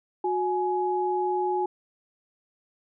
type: tone pair together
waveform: sine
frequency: 364.8 / 840 Hz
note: F#4 / G#5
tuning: -24 / +19 cents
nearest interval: octave + major second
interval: 1443 cents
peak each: -26 dBFS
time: 0.24-1.66 s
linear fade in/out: 5 ms
effects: none